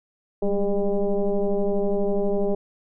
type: tone with frequency modulation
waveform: sine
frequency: 205.1 Hz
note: G#3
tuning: 21 cents flat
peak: -19 dBFS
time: 0.42-2.55 s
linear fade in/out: 5 ms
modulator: 199 Hz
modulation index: 2
effects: none